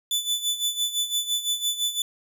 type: tone with tremolo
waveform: sawtooth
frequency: 3488 Hz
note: A7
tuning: 16 cents flat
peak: -18 dBFS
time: 0.11-2.02 s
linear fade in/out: 2 ms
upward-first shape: sine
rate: 5.9 Hz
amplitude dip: 75%
effects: none